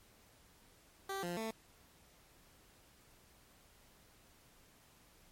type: tone with pitch steps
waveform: 15% pulse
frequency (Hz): 389.7 / 174.5 / 222.6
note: G4 / F3 / A3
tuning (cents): -10 / -1 / +20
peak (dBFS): -32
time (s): 1.09-1.51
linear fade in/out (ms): 5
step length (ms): 140
effects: pink hiss -65 dBFS RMS until 5.31 s + MP3 64 kbps